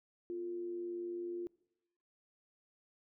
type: tone with amplitude modulation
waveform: sine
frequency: 349.2 Hz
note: F4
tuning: in tune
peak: -36 dBFS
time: 0.3-1.47 s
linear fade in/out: 0 ms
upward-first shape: sine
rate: 99.1 Hz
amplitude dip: 35%
effects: noise-tail reverb RT60 0.9 s tail -24 dB re dry